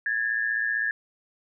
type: tone pair together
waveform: sine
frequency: 1661.2 / 1776.8 Hz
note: G#6 / A6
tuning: 0 / +16 cents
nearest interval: minor second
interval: 116 cents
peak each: -26 / -27 dBFS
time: 0.06-0.91 s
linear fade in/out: 2 ms
effects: none

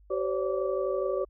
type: tone cluster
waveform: sine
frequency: 381.6 / 519 / 544 / 571 / 1157 Hz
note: G4 / C5 / C#5 / D5 / D6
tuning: -47 / -14 / -33 / -49 / -26 cents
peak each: -30 / -32 / -39 / -31 / -39 dBFS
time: 0.1-1.25 s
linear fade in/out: 10 ms
effects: added 50 Hz sine -54 dBFS peak until 1.29 s

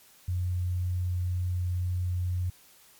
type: tone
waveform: sine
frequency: 89.8 Hz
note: F2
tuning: 49 cents sharp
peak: -26 dBFS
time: 0.28-2.5 s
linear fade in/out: 5 ms
effects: white hiss -57 dBFS RMS until 2.99 s + MP3 96 kbps

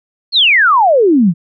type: exponential sweep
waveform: sine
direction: down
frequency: 4435 to 155.56 Hz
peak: -6 dBFS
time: 0.32-1.34 s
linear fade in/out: 50 ms
effects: none

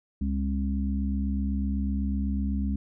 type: harmonic tone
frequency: 68 Hz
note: C#2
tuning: 33 cents flat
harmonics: 1 / 3 / 4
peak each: -27 / -29 / -35 dBFS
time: 0.21-2.76 s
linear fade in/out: 5 ms
effects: none

